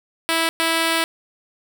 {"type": "tone bursts at uneven times", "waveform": "5% pulse", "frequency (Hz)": 328.1, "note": "E4", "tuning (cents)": -8, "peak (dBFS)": -6, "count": 2, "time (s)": [[0.29, 0.49], [0.6, 1.04]], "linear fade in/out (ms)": 0, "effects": []}